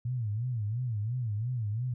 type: tone with vibrato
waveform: sine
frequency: 114.5 Hz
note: A#2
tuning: 31 cents flat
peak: -29 dBFS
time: 0.05-1.94 s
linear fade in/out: 5 ms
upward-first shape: sine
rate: 2.9 Hz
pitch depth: 190 cents each way
effects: none